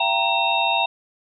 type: tone cluster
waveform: sine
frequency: 677 / 778 / 933 / 2702 / 3707 Hz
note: E5 / G5 / A#5 / E7 / A#7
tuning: +46 / -13 / +1 / +42 / -10 cents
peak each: -26 / -24 / -23 / -23 / -25 dBFS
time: 0-0.86 s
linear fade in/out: 5 ms
effects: none